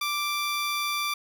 15% pulse tone, 1174.7 Hz, D6, in tune, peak -20 dBFS, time 0.01-1.14 s, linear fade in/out 5 ms, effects none

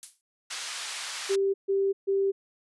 violet noise with exponential decay, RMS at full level -32 dBFS, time 0.03-0.21 s, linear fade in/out 0 ms, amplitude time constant 38 ms
white band-pass noise, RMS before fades -36 dBFS, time 0.5-1.36 s, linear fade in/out 10 ms, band 1000 to 6500 Hz, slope 12 dB/octave
sine tone bursts, 392 Hz, G4, in tune, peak -22 dBFS, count 3, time 1.29-2.32 s, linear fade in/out 20 ms, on 250 ms, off 140 ms
effects resampled to 24000 Hz

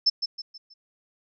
sine tone with echo, 5274 Hz, E8, in tune, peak -16 dBFS, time 0.06-0.1 s, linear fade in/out 10 ms, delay 160 ms, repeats 4, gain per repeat -8 dB, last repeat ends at 0.74 s, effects none

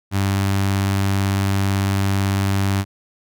sawtooth tone with notch filter, 98 Hz, G2, in tune, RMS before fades -19 dBFS, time 0.11-2.85 s, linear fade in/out 50 ms, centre 490 Hz, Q 1.7, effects none

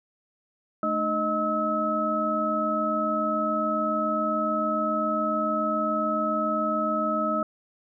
sine tone cluster, 217.4 / 304.5 / 624 / 1292 Hz, A3 / D#4 / D#5 / E6, -21 / -37 / +5 / -35 cents, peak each -30 / -32 / -28 / -26 dBFS, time 0.83-7.43 s, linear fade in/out 2 ms, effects none

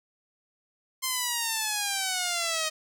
5% pulse exponential sweep, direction down, 1053 to 622.3 Hz, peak -15 dBFS, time 1.02-2.7 s, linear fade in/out 20 ms, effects none

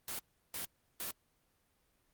white noise bursts, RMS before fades -40 dBFS, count 3, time 0.08-1.11 s, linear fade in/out 2 ms, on 110 ms, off 350 ms, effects pink hiss -75 dBFS RMS until 2.13 s + Opus 32 kbps

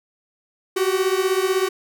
45% pulse beating tone pair, 370 / 386 Hz, F#4 / G4, 0 / -27 cents, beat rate 16 Hz, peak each -21 / -21 dBFS, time 0.76-1.69 s, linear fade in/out 10 ms, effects none

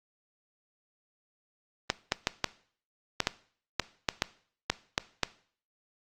clicks, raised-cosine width 0.2 ms, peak -7 dBFS, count 12, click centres 1.901 / 2.121 / 2.271 / 2.443 / 3.203 / 3.271 / 3.797 / 4.088 / 4.221 / 4.7 / 4.979 / 5.233 s, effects noise-tail reverb RT60 0.5 s tail -18 dB re dry + Opus 32 kbps

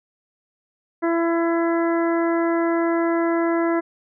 harmonic tone, 335.2 Hz, E4, 29 cents sharp, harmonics 1 / 2 / 3 / 4 / 5 / 6, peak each -19 / -25 / -29 / -31 / -33 / -35 dBFS, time 1.02-3.81 s, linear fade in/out 20 ms, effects none

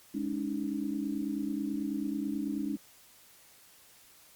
sine chord, Ab suspended fourth, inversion none, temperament equal with one note detuned, 207.7 / 281.9 / 311.1 Hz, Ab3 / Db4 / Eb4, 0 / +29 / 0 cents, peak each -36 / -34 / -36 dBFS, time 0.14-2.77 s, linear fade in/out 10 ms, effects white hiss -58 dBFS RMS until 4.35 s + Opus 48 kbps

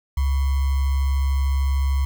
sine tone with sample-and-hold, 68.3 Hz, C#2, 25 cents flat, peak -17 dBFS, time 0.17-2.05 s, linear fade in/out 5 ms, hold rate 1050 Hz, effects none

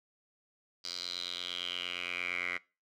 10% pulse tone with band-pass filter sweep, 88.7 Hz, F2, 27 cents sharp, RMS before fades -38 dBFS, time 0.84-2.58 s, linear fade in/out 10 ms, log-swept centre 4700 to 2000 Hz, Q 6.4, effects noise-tail reverb RT60 0.3 s tail -22 dB re dry

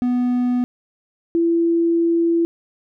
triangle / sine tone pair in turn, 246.9 / 336 Hz, B3 / E4, 0 / +33 cents, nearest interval perfect fourth, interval 533 cents, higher second, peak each -14 dBFS, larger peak neither, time 0.02-0.64 / 1.35-2.45 s, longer second, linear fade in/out 0 ms, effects none

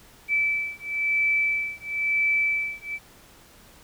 sine beating tone pair, 2315 / 2315.99 Hz, D7 / D7, -25 / -25 cents, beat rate 0.99 Hz, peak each -25 dBFS, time 0.28-2.99 s, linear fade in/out 50 ms, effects pink hiss -52 dBFS RMS until 3.83 s

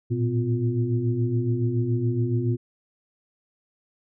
sine tone cluster, 112.4 / 119.5 / 253.2 / 352.9 Hz, A2 / A#2 / B3 / F4, +37 / +43 / +43 / +18 cents, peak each -29 / -23 / -30 / -29 dBFS, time 0.1-2.57 s, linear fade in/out 20 ms, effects none

